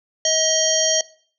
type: harmonic tone with a mistuned harmonic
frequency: 634 Hz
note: D#5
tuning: 32 cents sharp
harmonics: 1 / 3 / 5 / 7 / 9 / 10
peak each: -22 / -31 / -23 / -25 / -20 / -24 dBFS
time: 0.25-1.01 s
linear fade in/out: 2 ms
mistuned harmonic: 10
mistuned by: +26 cents
effects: noise-tail reverb RT60 0.5 s tail -19 dB re dry